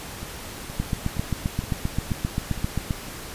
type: two click trains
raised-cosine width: 5 ms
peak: -22 / -11 dBFS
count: 6 / 17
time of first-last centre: 0.23-2.577 / 0.8-2.908 s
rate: 2.13 / 7.59 Hz
effects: pink hiss -37 dBFS RMS until 3.34 s + resampled to 32000 Hz